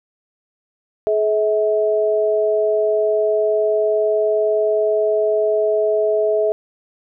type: tone pair together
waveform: sine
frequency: 425.3 / 645 Hz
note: G#4 / E5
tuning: +41 / -38 cents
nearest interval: perfect fifth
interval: 721 cents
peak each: -17 dBFS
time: 1.07-6.52 s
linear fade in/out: 0 ms
effects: none